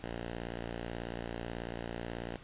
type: tone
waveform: 5% pulse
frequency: 58.27 Hz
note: A#1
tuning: in tune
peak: -27 dBFS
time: 0.04-2.36 s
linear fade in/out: 0 ms
effects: pink hiss -54 dBFS RMS until 2.43 s + resampled to 8000 Hz